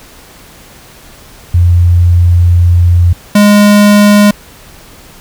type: tone pair in turn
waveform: sine / square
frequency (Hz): 87.31 / 206.2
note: F2 / G#3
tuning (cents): 0 / -12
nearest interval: octave + minor third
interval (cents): 1488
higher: second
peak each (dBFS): -3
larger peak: neither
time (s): 1.54-3.13 / 3.35-4.31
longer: first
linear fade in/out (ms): 5
effects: pink hiss -36 dBFS RMS until 5.2 s